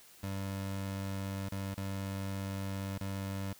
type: tone with dropouts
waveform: 25% pulse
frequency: 97.4 Hz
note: G2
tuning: 11 cents flat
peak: -32 dBFS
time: 0.23-3.53 s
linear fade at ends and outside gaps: 5 ms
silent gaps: 1.488-1.519 / 1.743-1.775 / 2.982-3.008 s
effects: white hiss -58 dBFS RMS until 3.59 s